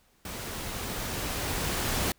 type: noise with level ramp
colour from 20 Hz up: pink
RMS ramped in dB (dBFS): -38 to -28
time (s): 0.25-2.12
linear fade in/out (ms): 2
effects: pink hiss -65 dBFS RMS until 2.18 s